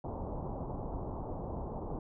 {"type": "low-pass noise", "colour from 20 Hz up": "pink", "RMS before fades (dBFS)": -39, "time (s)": [0.04, 1.99], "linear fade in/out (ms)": 2, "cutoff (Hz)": 1000, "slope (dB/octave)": 48, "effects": []}